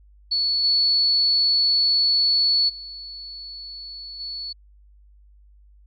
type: tone with level steps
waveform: sine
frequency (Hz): 4422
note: C#8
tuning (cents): -5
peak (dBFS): -19 / -16 / -34 / -29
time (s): 0.31-4.53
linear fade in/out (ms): 10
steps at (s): 0.63 / 2.68 / 4.19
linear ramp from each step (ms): 20
effects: added 50 Hz sine -49 dBFS peak until 5.86 s